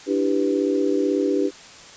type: chord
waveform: sine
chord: E minor seventh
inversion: third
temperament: equal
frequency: 293.7 / 329.6 / 392 / 493.9 Hz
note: D4 / E4 / G4 / B4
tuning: 0 / 0 / 0 / 0 cents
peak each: -22 / -27 / -22 / -26 dBFS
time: 0.06-1.51 s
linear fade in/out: 50 ms
effects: white hiss -43 dBFS RMS until 1.96 s + resampled to 16000 Hz